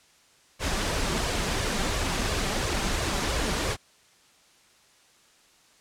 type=noise with flanger; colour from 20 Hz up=pink; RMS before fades=-27 dBFS; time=0.59-3.77 s; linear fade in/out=50 ms; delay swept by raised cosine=1.7 to 5.2 ms; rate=2.9 Hz; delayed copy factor=+0.5; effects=white hiss -59 dBFS RMS until 5.8 s + low-pass 8000 Hz 12 dB/octave